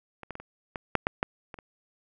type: clicks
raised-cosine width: 0.5 ms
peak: -26 / -21 / -23 / -28 / -18 / -6 / -9 / -10 / -25 / -29 dBFS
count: 10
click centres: 0.233 / 0.307 / 0.354 / 0.4 / 0.758 / 0.953 / 1.069 / 1.229 / 1.542 / 1.588 s
effects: none